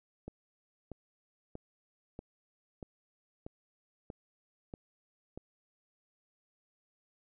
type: click train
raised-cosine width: 2 ms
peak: -29 dBFS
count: 9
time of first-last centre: 0.28-5.376 s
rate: 1.57 Hz
effects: none